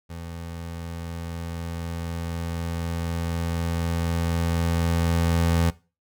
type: tone with level ramp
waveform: 25% pulse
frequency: 84 Hz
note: E2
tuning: 33 cents sharp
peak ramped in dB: -31 to -15 dBFS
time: 0.09-5.71 s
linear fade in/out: 20 ms
effects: noise-tail reverb RT60 0.3 s tail -18 dB re dry